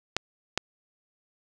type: clicks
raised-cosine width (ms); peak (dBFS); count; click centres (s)
0.2; -7; 2; 0.166 / 0.576
effects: none